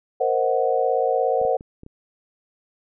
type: chord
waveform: sine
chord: C half-diminished seventh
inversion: third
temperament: equal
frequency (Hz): 466.2 / 523.3 / 622.3 / 740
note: Bb4 / C5 / Eb5 / Gb5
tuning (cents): 0 / 0 / 0 / 0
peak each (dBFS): -23 / -22 / -27 / -23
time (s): 0.2-1.57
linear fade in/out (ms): 10
type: clicks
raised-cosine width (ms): 3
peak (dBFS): -28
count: 5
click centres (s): 1.415 / 1.451 / 1.609 / 1.834 / 1.864
effects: none